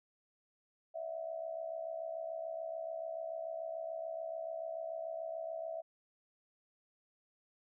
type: tone with amplitude modulation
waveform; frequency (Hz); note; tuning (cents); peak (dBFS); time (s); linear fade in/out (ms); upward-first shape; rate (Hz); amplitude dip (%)
sine; 655; E5; -11; -35; 0.94-5.82; 20; sine; 66.9; 75
effects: none